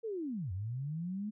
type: linear two-way sweep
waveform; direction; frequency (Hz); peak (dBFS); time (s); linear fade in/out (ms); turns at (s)
sine; down then up; 469.1 to 87.31 to 217; -35; 0.03-1.31; 20; 0.52
effects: none